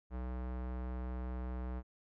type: tone with low-pass filter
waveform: square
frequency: 62.5 Hz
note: B1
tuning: 21 cents sharp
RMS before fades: -40 dBFS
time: 0.1-1.83 s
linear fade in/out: 50 ms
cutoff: 1300 Hz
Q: 0.92
effects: none